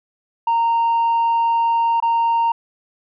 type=tone with dropouts; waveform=sine; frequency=925 Hz; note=A#5; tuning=14 cents flat; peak=-12 dBFS; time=0.47-2.52 s; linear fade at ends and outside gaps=5 ms; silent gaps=2.002-2.024 s; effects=tanh soft clip ceiling -13 dBFS